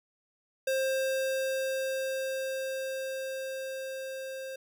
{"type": "tone with level ramp", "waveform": "square", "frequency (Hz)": 530, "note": "C5", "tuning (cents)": 22, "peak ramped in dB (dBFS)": [-27, -38], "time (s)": [0.67, 4.56], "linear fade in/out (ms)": 5, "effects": []}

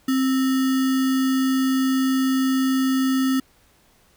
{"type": "tone with sample-and-hold", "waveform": "sine", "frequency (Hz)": 263.4, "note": "C4", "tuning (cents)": 12, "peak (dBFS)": -17, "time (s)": [0.08, 3.4], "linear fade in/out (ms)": 5, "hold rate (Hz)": 1575, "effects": ["pink hiss -58 dBFS RMS until 4.16 s"]}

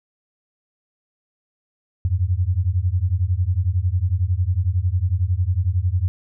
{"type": "beating tone pair", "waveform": "sine", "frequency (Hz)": [85.4, 96.4], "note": ["F2", "G2"], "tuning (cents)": [-38, -28], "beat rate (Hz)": 11, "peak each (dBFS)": -20, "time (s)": [2.05, 6.08], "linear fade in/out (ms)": 0, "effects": []}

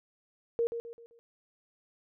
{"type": "tone with echo", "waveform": "sine", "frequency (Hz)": 466.2, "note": "A#4", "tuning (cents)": 0, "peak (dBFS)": -25, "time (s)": [0.59, 0.67], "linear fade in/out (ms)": 0, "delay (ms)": 130, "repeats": 4, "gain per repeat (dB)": -8, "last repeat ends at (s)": 1.19, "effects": []}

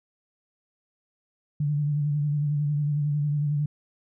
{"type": "tone with vibrato", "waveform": "sine", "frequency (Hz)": 146.9, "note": "D3", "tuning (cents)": 1, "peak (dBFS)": -22, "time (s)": [1.6, 3.66], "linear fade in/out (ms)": 5, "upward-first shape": "sine", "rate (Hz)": 11, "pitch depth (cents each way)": 40, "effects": []}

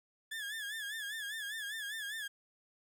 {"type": "tone with vibrato", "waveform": "30% pulse", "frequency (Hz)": 1709, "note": "G#6", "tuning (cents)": 49, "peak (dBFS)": -36, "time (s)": [0.31, 2.28], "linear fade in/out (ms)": 10, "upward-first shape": "sine", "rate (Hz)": 5, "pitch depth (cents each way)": 98, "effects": []}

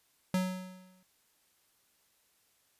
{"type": "tone with exponential decay", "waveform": "square", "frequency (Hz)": 185, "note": "F#3", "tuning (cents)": 0, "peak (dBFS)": -26, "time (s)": [0.34, 1.03], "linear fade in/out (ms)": 2, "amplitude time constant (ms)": 150, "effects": ["white hiss -71 dBFS RMS until 2.79 s", "resampled to 32000 Hz"]}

